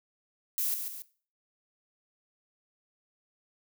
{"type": "noise with echo", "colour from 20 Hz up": "violet", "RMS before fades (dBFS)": -30, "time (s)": [0.58, 0.74], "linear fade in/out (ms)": 0, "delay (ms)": 140, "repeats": 2, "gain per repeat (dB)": -6, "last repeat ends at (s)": 1.02, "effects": ["noise-tail reverb RT60 0.4 s tail -17 dB re dry"]}